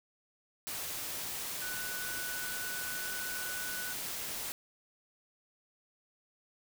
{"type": "tone in noise", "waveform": "sine", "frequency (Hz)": 1487, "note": "F#6", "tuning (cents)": 8, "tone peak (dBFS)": -40, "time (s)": [1.62, 3.93], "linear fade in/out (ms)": 0, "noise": "white", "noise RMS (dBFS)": -39, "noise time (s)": [0.67, 4.52], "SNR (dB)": -4, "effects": []}